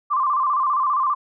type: tone with vibrato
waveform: sine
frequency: 1108.7 Hz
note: C#6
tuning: in tune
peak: -17 dBFS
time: 0.1-1.15 s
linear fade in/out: 20 ms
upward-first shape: square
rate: 15 Hz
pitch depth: 97 cents each way
effects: none